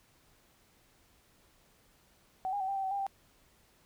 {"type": "tone with pitch steps", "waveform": "sine", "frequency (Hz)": [755, 812, 760, 789, 776, 762, 800, 783], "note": ["F#5", "G#5", "F#5", "G5", "G5", "G5", "G5", "G5"], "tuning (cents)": [35, -39, 46, 11, -18, -49, 35, -2], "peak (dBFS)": -31, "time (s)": [2.45, 3.066], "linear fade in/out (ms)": 0, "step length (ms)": 77, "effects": ["pink hiss -66 dBFS RMS until 3.85 s"]}